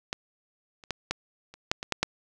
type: clicks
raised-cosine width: 0.2 ms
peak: -13 / -30 / -12 / -10 / -29 / -6 / -17 / -8 / -6 dBFS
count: 9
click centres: 0.129 / 0.838 / 0.907 / 1.11 / 1.54 / 1.715 / 1.829 / 1.923 / 2.03 s
effects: none